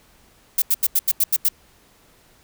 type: noise bursts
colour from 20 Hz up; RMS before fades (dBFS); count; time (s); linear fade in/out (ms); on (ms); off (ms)
violet; -17; 8; 0.58-1.488; 5; 40; 84
effects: pink hiss -55 dBFS RMS until 2.43 s